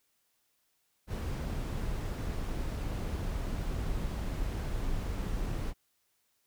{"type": "noise", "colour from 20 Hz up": "brown", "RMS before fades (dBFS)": -34, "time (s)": [1.07, 5.74], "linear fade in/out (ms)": 50, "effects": ["white hiss -75 dBFS RMS until 6.46 s"]}